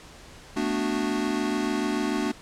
square chord, B minor seventh, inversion third, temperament equal, 220 / 246.9 / 293.7 / 370 Hz, A3 / B3 / D4 / F#4, 0 / 0 / 0 / 0 cents, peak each -31 / -32 / -29 / -32 dBFS, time 0.56-2.32 s, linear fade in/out 10 ms, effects pink hiss -47 dBFS RMS until 2.41 s + low-pass 8000 Hz 12 dB/octave

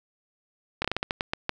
slowing click train, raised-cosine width 0.3 ms, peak -10 dBFS, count 10, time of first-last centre 0.82-1.494 s, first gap 25 ms, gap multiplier 1.26, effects none

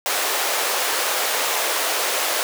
pink high-pass noise, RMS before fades -22 dBFS, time 0.06-2.43 s, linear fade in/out 0 ms, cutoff 470 Hz, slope 24 dB/octave, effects none

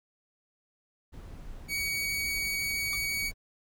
brown noise, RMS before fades -44 dBFS, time 1.12-3.34 s, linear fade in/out 20 ms
sawtooth tone, 2253 Hz, C#7, 28 cents sharp, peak -26 dBFS, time 1.68-3.32 s, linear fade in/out 50 ms
sawtooth tone with exponential decay, 1174.7 Hz, D6, in tune, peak -33 dBFS, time 2.93-3.01 s, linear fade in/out 1 ms, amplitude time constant 16 ms
effects none

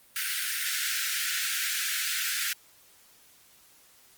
pink high-pass noise, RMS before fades -30 dBFS, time 0.16-2.53 s, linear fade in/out 2 ms, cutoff 1400 Hz, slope 96 dB/octave, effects white hiss -58 dBFS RMS until 4.17 s + Opus 32 kbps

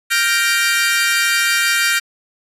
sawtooth chord, G minor seventh, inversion third, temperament equal, 1396.9 / 1568 / 1864.7 / 2349 Hz, F6 / G6 / Bb6 / D7, 0 / 0 / 0 / 0 cents, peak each -16 dBFS, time 0.1-2 s, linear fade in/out 20 ms, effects resampled to 32000 Hz

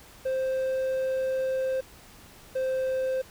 triangle tone pair in turn, 524 / 521.8 Hz, C5 / C5, +2 / -5 cents, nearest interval unison, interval 7 cents, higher first, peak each -23 dBFS, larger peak neither, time 0.25-1.81 / 2.55-3.22 s, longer first, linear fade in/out 10 ms, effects pink hiss -51 dBFS RMS until 3.3 s

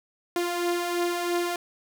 sawtooth beating tone pair, 346.5 / 349.5 Hz, F4 / F4, -14 / +1 cents, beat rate 3 Hz, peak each -28 / -22 dBFS, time 0.36-1.56 s, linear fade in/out 2 ms, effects none

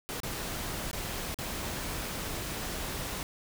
pink noise with dropouts, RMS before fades -36 dBFS, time 0.09-3.23 s, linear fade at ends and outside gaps 0 ms, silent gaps 0.202-0.233 / 0.913-0.931 / 1.344-1.387 s, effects none

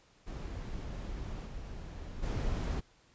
brown noise with level steps, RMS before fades -40 / -43 / -33 dBFS, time 0.26-2.81 s, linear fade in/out 20 ms, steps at 1.45 / 2.22 s, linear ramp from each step 20 ms, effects pink hiss -65 dBFS RMS until 3.14 s + resampled to 16000 Hz

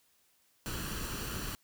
pink noise with comb filter, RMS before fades -38 dBFS, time 0.66-1.55 s, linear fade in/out 0 ms, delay 0.69 ms, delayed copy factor +0.55, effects white hiss -70 dBFS RMS until 1.63 s

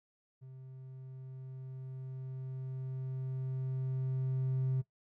triangle tone with level ramp, 130.9 Hz, C3, 1 cent sharp, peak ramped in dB -46 to -26 dBFS, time 0.41-4.82 s, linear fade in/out 20 ms, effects noise-tail reverb RT60 0.1 s tail -17 dB re dry + tanh soft clip ceiling -24 dBFS

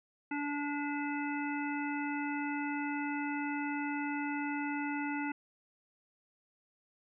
harmonic tone, 289.5 Hz, D4, 25 cents flat, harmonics 1 / 3 / 5 / 7 / 9, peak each -35 / -40 / -42 / -43 / -45 dBFS, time 0.31-5.32 s, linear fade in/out 5 ms, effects none

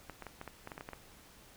clicks, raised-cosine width 0.5 ms, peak -28 dBFS, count 11, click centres 0.097 / 0.223 / 0.267 / 0.414 / 0.477 / 0.674 / 0.718 / 0.779 / 0.809 / 0.889 / 0.933 s, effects pink hiss -58 dBFS RMS until 1.56 s

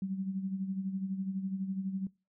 sine tone with tremolo, 191.5 Hz, G3, 40 cents flat, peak -30 dBFS, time 0.02-2.07 s, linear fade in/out 2 ms, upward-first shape sine, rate 12 Hz, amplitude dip 65%, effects noise-tail reverb RT60 0.3 s tail -23 dB re dry

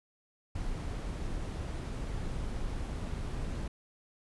brown noise, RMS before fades -36 dBFS, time 0.55-3.68 s, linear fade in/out 5 ms, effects resampled to 24000 Hz

